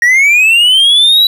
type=linear sweep; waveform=triangle; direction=up; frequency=1868 to 3951 Hz; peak=-3 dBFS; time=0.02-1.27 s; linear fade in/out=2 ms; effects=none

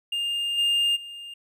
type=tone with level steps; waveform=triangle; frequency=2812 Hz; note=F7; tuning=11 cents sharp; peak=-23 / -18 / -35 dBFS; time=0.12-1.34 s; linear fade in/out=5 ms; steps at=0.57 / 0.95 s; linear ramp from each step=20 ms; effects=none

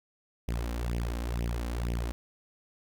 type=tone with flanger; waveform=sawtooth; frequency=58.7 Hz; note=A#1; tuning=13 cents sharp; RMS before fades=-32 dBFS; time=0.48-2.12 s; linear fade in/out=0 ms; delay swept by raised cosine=0.34 to 3.84 ms; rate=2.1 Hz; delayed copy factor=+0.8; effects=none

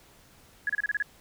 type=tone bursts; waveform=sine; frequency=1680 Hz; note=G#6; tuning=19 cents sharp; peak=-24 dBFS; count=7; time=0.67-1.025 s; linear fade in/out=2 ms; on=25 ms; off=30 ms; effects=pink hiss -57 dBFS RMS until 1.2 s

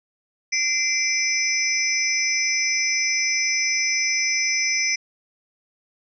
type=tone cluster; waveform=sine; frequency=2066 / 2343 / 5210 / 5950 Hz; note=C7 / D7 / E8 / F#8; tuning=-22 / -5 / -21 / +9 cents; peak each=-25 dBFS; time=0.52-4.96 s; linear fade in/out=10 ms; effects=none

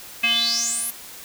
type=tone with band-pass filter sweep; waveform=square; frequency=233.1 Hz; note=A#3; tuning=in tune; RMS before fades=-22 dBFS; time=0.23-0.91 s; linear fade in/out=10 ms; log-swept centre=2500 to 12000 Hz; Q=9.1; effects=white hiss -40 dBFS RMS until 1.24 s

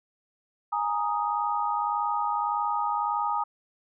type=chord; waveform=sine; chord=Ab suspended second; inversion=none; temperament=equal; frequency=830.6 / 932.3 / 1244.5 Hz; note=Ab5 / Bb5 / Eb6; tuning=0 / 0 / 0 cents; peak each=-29 dBFS; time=0.72-3.44 s; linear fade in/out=10 ms; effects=none

